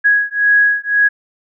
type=beating tone pair; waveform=sine; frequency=1661.2 / 1663.1 Hz; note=G#6 / G#6; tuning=0 / +2 cents; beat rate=1.9 Hz; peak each=-13 dBFS; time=0.04-1.09 s; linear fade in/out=20 ms; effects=none